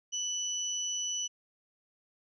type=tone pair together; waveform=sine; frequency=2974 / 5944 Hz; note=F#7 / F#8; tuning=+8 / +7 cents; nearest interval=octave; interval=1199 cents; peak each=-36 / -33 dBFS; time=0.12-1.28 s; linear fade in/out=20 ms; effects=none